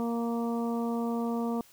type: harmonic tone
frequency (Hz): 233.3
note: A#3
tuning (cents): +2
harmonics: 1 / 2 / 3 / 4 / 5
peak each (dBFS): -29 / -35 / -39 / -41 / -43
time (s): 0-1.61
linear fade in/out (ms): 0
effects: white hiss -58 dBFS RMS until 1.72 s

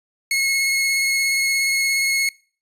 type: tone with vibrato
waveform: sawtooth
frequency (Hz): 2175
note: C#7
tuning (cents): -33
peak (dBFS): -14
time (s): 0.31-2.29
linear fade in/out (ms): 2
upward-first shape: sine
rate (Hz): 17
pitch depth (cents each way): 12
effects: noise-tail reverb RT60 0.4 s tail -23 dB re dry + resampled to 32000 Hz

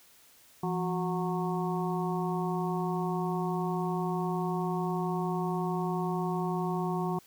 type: harmonic tone with a mistuned harmonic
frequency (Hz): 183.1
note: F#3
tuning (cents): -18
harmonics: 1 / 2 / 4 / 5 / 6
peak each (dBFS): -31 / -34 / -37 / -38 / -39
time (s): 0.63-7.19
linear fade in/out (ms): 5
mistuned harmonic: 1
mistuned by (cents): -120
effects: white hiss -59 dBFS RMS until 7.26 s

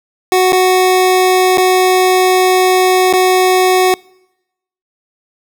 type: tone with dropouts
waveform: 25% pulse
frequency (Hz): 370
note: F#4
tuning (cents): 0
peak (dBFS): -4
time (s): 0.32-3.94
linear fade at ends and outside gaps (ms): 1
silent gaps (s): 0.523-0.529 / 1.574-1.581 / 3.128-3.136
effects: noise-tail reverb RT60 0.9 s tail -26 dB re dry

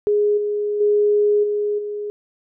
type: tone with level steps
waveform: sine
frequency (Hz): 415.3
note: G#4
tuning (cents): 0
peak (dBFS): -14 / -19 / -13 / -18 / -24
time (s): 0.07-2.1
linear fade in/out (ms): 0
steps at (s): 0.37 / 0.8 / 1.43 / 1.78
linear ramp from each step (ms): 10
effects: none

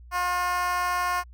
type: tone with high-pass filter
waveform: 10% pulse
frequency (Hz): 357.3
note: F4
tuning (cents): +40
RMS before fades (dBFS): -26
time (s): 0.11-1.24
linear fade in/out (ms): 50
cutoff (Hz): 900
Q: 6.9
effects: added 60 Hz sine -44 dBFS peak until 1.33 s

